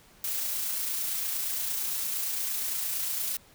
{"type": "noise with amplitude modulation", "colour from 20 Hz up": "blue", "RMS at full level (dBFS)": -30, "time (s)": [0.24, 3.37], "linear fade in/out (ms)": 2, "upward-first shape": "sine", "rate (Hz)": 28.7, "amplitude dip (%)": 25, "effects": ["pink hiss -57 dBFS RMS until 3.54 s"]}